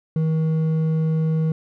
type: tone with hard clipping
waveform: sine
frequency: 159.1 Hz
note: D#3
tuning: 39 cents sharp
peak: -19 dBFS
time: 0.16-1.52 s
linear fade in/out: 2 ms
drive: 5 dB
effects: none